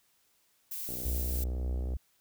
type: noise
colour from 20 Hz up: violet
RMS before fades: -38 dBFS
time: 0.71-1.44 s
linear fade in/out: 5 ms
type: click train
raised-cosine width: 2 ms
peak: -30 dBFS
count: 66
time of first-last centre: 0.89-1.937 s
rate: 62.1 Hz
type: tone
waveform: sine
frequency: 65.4 Hz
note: C2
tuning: in tune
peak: -30 dBFS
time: 1.05-1.97 s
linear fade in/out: 5 ms
effects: white hiss -70 dBFS RMS until 2.2 s